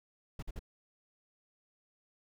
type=noise bursts; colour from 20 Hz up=brown; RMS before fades=-39 dBFS; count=3; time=0.39-0.593 s; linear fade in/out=5 ms; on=35 ms; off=49 ms; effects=none